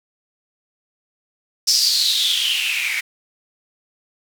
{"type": "noise with band-pass filter sweep", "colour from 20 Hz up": "blue", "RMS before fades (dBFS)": -19, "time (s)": [1.67, 3.01], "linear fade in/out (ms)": 10, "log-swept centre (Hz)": [5300, 2100], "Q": 8, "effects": []}